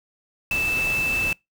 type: tone in noise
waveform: sine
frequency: 2637 Hz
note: E7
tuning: in tune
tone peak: -21 dBFS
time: 0.51-1.33 s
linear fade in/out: 2 ms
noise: pink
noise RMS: -32 dBFS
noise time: 0.51-1.33 s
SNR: +8 dB
effects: noise-tail reverb RT60 0.2 s tail -26 dB re dry